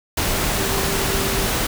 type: tone in noise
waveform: sine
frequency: 390.8 Hz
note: G4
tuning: 5 cents flat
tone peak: -27 dBFS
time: 0.58-1.47 s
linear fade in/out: 5 ms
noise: pink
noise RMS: -21 dBFS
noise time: 0.17-1.67 s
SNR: -9 dB
effects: none